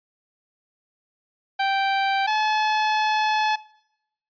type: tone pair in turn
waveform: sawtooth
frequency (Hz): 782 / 859.3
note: G5 / A5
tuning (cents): -4 / -41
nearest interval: major second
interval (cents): 163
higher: second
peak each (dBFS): -16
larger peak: neither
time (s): 1.59-2.27 / 2.27-3.56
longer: second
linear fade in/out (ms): 10
effects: noise-tail reverb RT60 0.8 s tail -21 dB re dry + resampled to 11025 Hz